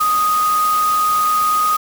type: tone in noise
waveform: sine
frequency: 1244.5 Hz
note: D#6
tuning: in tune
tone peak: -13 dBFS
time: 0-1.77 s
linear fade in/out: 10 ms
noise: white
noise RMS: -27 dBFS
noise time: 0-1.77 s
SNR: +11 dB
effects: none